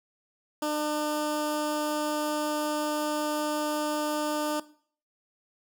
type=tone with notch filter; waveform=15% pulse; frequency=300.9 Hz; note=D4; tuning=42 cents sharp; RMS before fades=-29 dBFS; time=0.62-4.6 s; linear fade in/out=5 ms; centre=2200 Hz; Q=1.6; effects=noise-tail reverb RT60 0.5 s tail -18 dB re dry